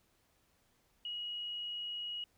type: tone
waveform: sine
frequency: 2900 Hz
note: F#7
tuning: 35 cents flat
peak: -38 dBFS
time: 1.05-2.24 s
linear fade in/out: 2 ms
effects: pink hiss -73 dBFS RMS until 2.37 s